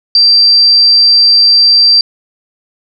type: tone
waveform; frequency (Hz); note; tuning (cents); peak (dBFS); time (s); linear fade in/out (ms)
sine; 4699; D8; 0; -3; 0.15-2.01; 2
effects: none